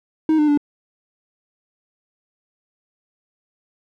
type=tone with pitch steps; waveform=triangle; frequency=314.6 / 300.4 / 291.5 Hz; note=D#4 / D4 / D4; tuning=+19 / +39 / -13 cents; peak=-11 dBFS; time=0.29-0.575 s; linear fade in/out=2 ms; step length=95 ms; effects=none

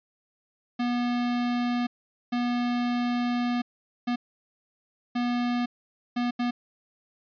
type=tone bursts at uneven times; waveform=square; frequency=242.7 Hz; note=B3; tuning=30 cents flat; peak=-25 dBFS; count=6; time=0.79-1.87 / 2.32-3.62 / 4.07-4.16 / 5.15-5.66 / 6.16-6.31 / 6.39-6.51 s; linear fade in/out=10 ms; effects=resampled to 11025 Hz

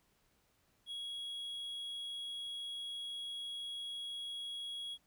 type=tone; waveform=triangle; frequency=3322 Hz; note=G#7; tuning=in tune; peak=-39 dBFS; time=0.86-4.98 s; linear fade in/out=50 ms; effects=pink hiss -74 dBFS RMS until 5.06 s

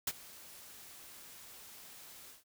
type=noise with ADSR envelope; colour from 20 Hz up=white; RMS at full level=-32 dBFS; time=0.07-2.44 s; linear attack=5 ms; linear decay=41 ms; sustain=-21 dB; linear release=150 ms; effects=none

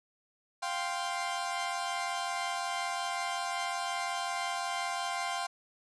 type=chord; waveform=sawtooth; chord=F suspended second; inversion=none; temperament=equal; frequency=698.5 / 784 / 1046.5 Hz; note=F5 / G5 / C6; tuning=0 / 0 / 0 cents; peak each=-33 dBFS; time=0.62-5.47 s; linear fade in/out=10 ms; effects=resampled to 22050 Hz + 11-bit

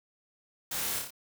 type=noise with echo; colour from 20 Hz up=white; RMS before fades=-35 dBFS; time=0.71-0.99 s; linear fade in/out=5 ms; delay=29 ms; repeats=4; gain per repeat=-3 dB; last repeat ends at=1.106 s; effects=none

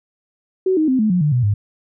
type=tone with pitch steps; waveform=sine; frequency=375.5 / 312.1 / 259.5 / 215.7 / 179.27 / 149.02 / 123.87 / 102.96 Hz; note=F#4 / D#4 / C4 / A3 / F3 / D3 / B2 / G#2; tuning=+26 / +5 / -14 / -34 / +46 / +26 / +6 / -15 cents; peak=-13 dBFS; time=0.66-1.54 s; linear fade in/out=5 ms; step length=110 ms; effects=none

